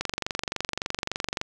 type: click train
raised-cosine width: 0.2 ms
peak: -10 dBFS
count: 34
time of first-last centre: 0.01-1.414 s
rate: 23.5 Hz
effects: none